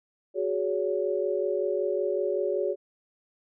sine chord, F# suspended second, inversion none, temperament equal with one note detuned, 370 / 415.3 / 565 Hz, F#4 / G#4 / C#5, 0 / 0 / +33 cents, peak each -29 dBFS, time 0.34-2.76 s, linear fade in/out 50 ms, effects none

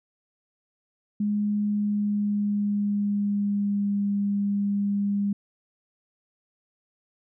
sine tone with pitch glide, 207.4 to 201.8 Hz, G#3 to G#3, -2 to -49 cents, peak -22 dBFS, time 1.2-5.33 s, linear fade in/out 5 ms, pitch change -47 cents, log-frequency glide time 1.66-4.03 s, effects none

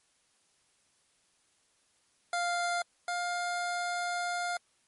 25% pulse tone pair in turn, 699 / 705.1 Hz, F5 / F5, +1 / +16 cents, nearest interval unison, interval 15 cents, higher second, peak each -25 / -27 dBFS, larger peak first, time 2.33-2.82 / 3.08-4.57 s, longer second, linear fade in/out 2 ms, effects white hiss -70 dBFS RMS until 4.87 s + MP3 48 kbps

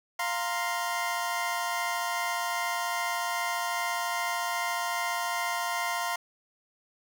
25% pulse chord, F suspended fourth, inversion none, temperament equal, 698.5 / 932.3 / 1046.5 Hz, F5 / Bb5 / C6, 0 / 0 / 0 cents, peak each -29 / -30 / -29 dBFS, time 0.19-6.16 s, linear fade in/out 5 ms, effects none

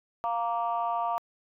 sine chord, Bb major, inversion second, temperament just, 699.2 / 932.3 / 1165.4 Hz, F5 / Bb5 / D6, +2 / 0 / -14 cents, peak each -29 / -30 / -32 dBFS, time 0.24-1.18 s, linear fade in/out 0 ms, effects tanh soft clip ceiling -18 dBFS

